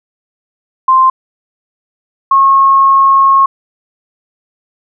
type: tone pair in turn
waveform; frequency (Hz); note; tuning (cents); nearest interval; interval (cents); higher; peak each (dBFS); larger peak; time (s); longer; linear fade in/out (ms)
sine; 1046.5 / 1087.3; C6 / C#6; 0 / -34; minor second; 66; second; -4; neither; 0.88-1.1 / 2.31-3.46; second; 5
effects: none